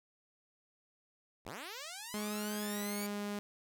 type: linear sweep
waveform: 5% pulse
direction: up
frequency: 51.91 to 2325 Hz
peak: -32 dBFS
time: 1.45-3.07 s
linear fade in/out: 10 ms
type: tone with pitch glide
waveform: sawtooth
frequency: 210 to 205.1 Hz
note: G#3 to G#3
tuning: +19 to -21 cents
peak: -33 dBFS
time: 2.14-3.39 s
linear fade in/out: 0 ms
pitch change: -40 cents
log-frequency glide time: 2.58-2.81 s
effects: none